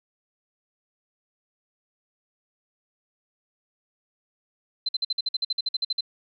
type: tone bursts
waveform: sine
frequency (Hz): 4080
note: C8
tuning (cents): -44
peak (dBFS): -22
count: 15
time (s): 4.86-6.008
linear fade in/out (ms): 5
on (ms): 28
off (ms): 52
effects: none